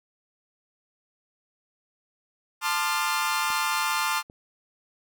sawtooth chord, D minor seventh, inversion second, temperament equal with one note detuned, 880 / 1046.5 / 1200.7 / 1396.9 Hz, A5 / C6 / D6 / F6, 0 / 0 / +38 / 0 cents, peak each -26 dBFS, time 2.61-4.23 s, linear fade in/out 50 ms
clicks, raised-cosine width 2 ms, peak -33 dBFS, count 2, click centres 3.503 / 4.299 s
effects none

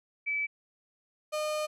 sine / 35% pulse tone pair in turn, 2303 / 610 Hz, D7 / D#5, -34 / -34 cents, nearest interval octave + major seventh, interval 2300 cents, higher first, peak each -28 dBFS, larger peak neither, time 0.26-0.47 / 1.32-1.67 s, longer second, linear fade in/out 20 ms, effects low-pass 12000 Hz 12 dB/octave

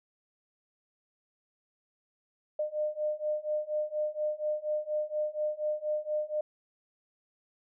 sine beating tone pair, 604 / 608.2 Hz, D5 / D#5, +48 / -40 cents, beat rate 4.2 Hz, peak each -33 / -32 dBFS, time 2.59-6.41 s, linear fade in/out 5 ms, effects none

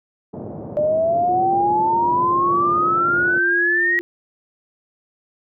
pink band-pass noise, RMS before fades -32 dBFS, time 0.33-3.39 s, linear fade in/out 10 ms, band 110 to 670 Hz, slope 24 dB/octave
sine exponential sweep, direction up, 594 to 1912 Hz, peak -15 dBFS, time 0.77-3.99 s, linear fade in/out 0 ms
sine tone with tremolo, 349.2 Hz, F4, in tune, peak -23 dBFS, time 1.29-4.01 s, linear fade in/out 0 ms, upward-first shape sine, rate 1 Hz, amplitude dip 35%
effects none

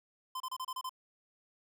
square tone bursts, 1031 Hz, C6, 26 cents flat, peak -37 dBFS, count 7, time 0.35-0.894 s, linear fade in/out 5 ms, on 52 ms, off 30 ms, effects none

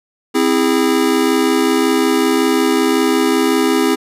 square chord, C augmented, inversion none, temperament just, 261.6 / 327 / 408.8 Hz, C4 / E4 / G#4, 0 / -14 / -27 cents, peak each -17 dBFS, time 0.34-3.96 s, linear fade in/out 20 ms, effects resampled to 32000 Hz

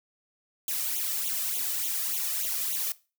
blue noise with flanger, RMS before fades -30 dBFS, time 0.68-2.92 s, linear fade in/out 2 ms, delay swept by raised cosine 0.29 to 1.69 ms, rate 3.4 Hz, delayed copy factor +1, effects noise-tail reverb RT60 0.3 s tail -19 dB re dry

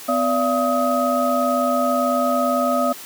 sine tone cluster, 253.3 / 580 / 678 / 1260 Hz, B3 / D5 / E5 / D#6, +44 / -22 / +49 / +21 cents, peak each -22 dBFS, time 0.08-2.93 s, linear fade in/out 10 ms, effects white hiss -37 dBFS RMS until 3.05 s + high-pass 150 Hz 12 dB/octave

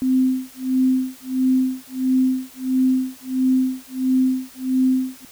sine tone with tremolo, 258.9 Hz, C4, 18 cents flat, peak -13 dBFS, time 0.02-5.25 s, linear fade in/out 0 ms, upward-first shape sine, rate 1.5 Hz, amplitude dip 100%, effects white hiss -45 dBFS RMS until 5.31 s

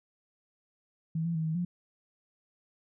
sine tone with pitch steps, 161.6 / 168.5 / 159.9 / 159 / 176 Hz, E3 / E3 / D#3 / D#3 / F3, -34 / +38 / +48 / +38 / +14 cents, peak -28 dBFS, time 1.15-1.65 s, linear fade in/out 5 ms, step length 100 ms, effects none

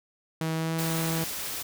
sawtooth tone with pitch glide, 160.8 to 162.95 Hz, E3 to E3, -43 to -20 cents, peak -23 dBFS, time 0.41-1.24 s, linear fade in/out 2 ms, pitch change +23 cents, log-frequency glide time 0.54-0.73 s
white noise, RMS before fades -34 dBFS, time 0.78-1.63 s, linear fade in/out 10 ms
effects none

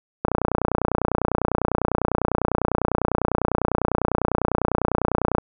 click train, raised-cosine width 1 ms, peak -6 dBFS, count 155, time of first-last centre 0.25-5.383 s, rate 30 Hz, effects none

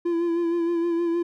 triangle tone with vibrato, 339.7 Hz, F4, 48 cents flat, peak -19 dBFS, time 0.05-1.23 s, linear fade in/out 10 ms, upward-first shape sine, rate 6.4 Hz, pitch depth 34 cents each way, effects none

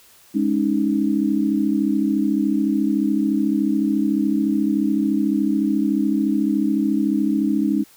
sine chord, Ab suspended fourth, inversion none, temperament equal, 207.7 / 277.2 / 311.1 Hz, Ab3 / Db4 / Eb4, 0 / 0 / 0 cents, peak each -21 dBFS, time 0.34-7.84 s, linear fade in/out 20 ms, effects white hiss -51 dBFS RMS until 7.96 s

